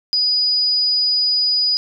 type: tone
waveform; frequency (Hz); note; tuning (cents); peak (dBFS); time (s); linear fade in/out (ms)
sine; 4940; D#8; -13; -14; 0.13-1.77; 0
effects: none

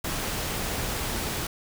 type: noise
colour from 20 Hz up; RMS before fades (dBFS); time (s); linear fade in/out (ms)
pink; -30; 0.04-1.47; 5
effects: none

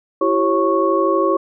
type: tone cluster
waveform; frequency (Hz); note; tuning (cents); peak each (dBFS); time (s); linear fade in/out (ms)
sine; 335 / 387.3 / 546 / 1105; E4 / G4 / C#5 / C#6; +28 / -21 / -26 / -6; -19; 0.21-1.37; 5
effects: none

